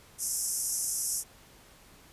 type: band-pass noise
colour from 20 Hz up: white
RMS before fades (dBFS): -32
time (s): 0.18-1.24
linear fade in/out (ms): 50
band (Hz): 5300 to 12000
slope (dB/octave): 96
effects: pink hiss -56 dBFS RMS until 2.12 s + resampled to 32000 Hz